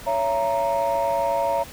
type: chord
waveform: sine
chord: A# diminished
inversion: first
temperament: just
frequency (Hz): 559.4 / 671.3 / 932.3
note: C#5 / E5 / A#5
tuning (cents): +16 / +31 / 0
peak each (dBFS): -23 / -23 / -22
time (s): 0.06-1.64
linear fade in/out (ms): 20
effects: tanh soft clip ceiling -15 dBFS + pink hiss -41 dBFS RMS until 1.72 s